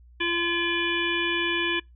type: harmonic tone with a mistuned harmonic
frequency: 342.8 Hz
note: F4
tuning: 32 cents flat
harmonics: 1 / 3 / 5 / 7 / 9 / 10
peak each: -29 / -34 / -28 / -29 / -31 / -34 dBFS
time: 0.2-1.8 s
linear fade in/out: 10 ms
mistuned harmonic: 9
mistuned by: -55 cents
effects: noise-tail reverb RT60 0.2 s tail -25 dB re dry + added 60 Hz sine -49 dBFS peak until 1.95 s